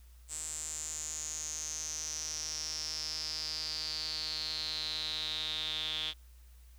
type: tone with band-pass filter sweep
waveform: sawtooth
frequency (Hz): 155.56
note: D#3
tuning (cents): 0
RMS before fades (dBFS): -38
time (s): 0.28-6.14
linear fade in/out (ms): 50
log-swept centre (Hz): 7800 to 3400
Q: 9.8
effects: added 60 Hz sine -53 dBFS peak until 6.78 s + white hiss -67 dBFS RMS until 6.78 s